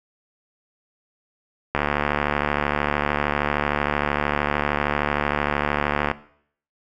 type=click train; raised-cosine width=0.5 ms; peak=-5 dBFS; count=320; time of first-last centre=1.75-6.114 s; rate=73.1 Hz; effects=noise-tail reverb RT60 0.6 s tail -17 dB re dry